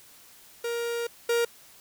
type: tone pair in turn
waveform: 45% pulse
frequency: 470 / 470 Hz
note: A#4 / A#4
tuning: +14 / +14 cents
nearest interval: unison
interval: 0 cents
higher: neither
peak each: -28 / -22 dBFS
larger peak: second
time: 0.64-1.07 / 1.29-1.45 s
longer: first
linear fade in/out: 5 ms
effects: white hiss -53 dBFS RMS until 1.8 s